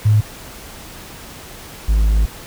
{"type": "tone pair in turn", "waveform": ["sine", "triangle"], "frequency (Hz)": [106.4, 53.2], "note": ["G#2", "G#1"], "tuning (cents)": [42, 42], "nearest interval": "octave", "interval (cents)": 1200, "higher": "first", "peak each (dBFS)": -9, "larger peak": "neither", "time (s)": [[0.05, 0.21], [1.88, 2.26]], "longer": "second", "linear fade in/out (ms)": 10, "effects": ["pink hiss -36 dBFS RMS until 2.46 s"]}